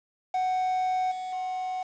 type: tone with level steps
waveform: triangle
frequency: 742 Hz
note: F#5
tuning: 5 cents sharp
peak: -22 / -30 / -27 dBFS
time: 0.34-1.83 s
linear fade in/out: 5 ms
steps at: 1.11 / 1.32 s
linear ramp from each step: 10 ms
effects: resampled to 16000 Hz + 8-bit